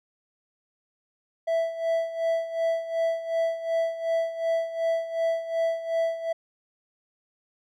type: tone with tremolo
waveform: triangle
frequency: 660 Hz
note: E5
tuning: 2 cents sharp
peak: -19 dBFS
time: 1.47-6.33 s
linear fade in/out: 10 ms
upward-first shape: sine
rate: 2.7 Hz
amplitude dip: 75%
effects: none